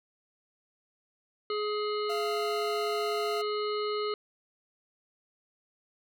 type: harmonic tone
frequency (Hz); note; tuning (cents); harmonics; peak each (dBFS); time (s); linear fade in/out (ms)
420; G#4; +19; 1 / 3 / 5 / 7 / 9 / 10; -30 / -35 / -44 / -43 / -49 / -41; 1.5-4.14; 2
type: tone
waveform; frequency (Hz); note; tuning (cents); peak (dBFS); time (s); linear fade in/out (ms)
40% pulse; 688; F5; -26; -34; 2.09-3.42; 10
effects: none